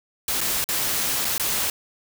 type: noise with dropouts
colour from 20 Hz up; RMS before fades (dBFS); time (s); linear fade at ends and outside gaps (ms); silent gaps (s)
white; -24; 0.28-1.7; 2; 0.407-0.412 / 0.642-0.688 / 1.247-1.251 / 1.38-1.397
effects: none